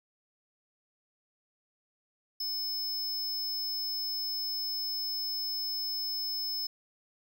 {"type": "tone", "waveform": "square", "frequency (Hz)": 5220, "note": "E8", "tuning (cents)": -18, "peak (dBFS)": -32, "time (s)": [2.4, 6.67], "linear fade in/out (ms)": 5, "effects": ["12-bit"]}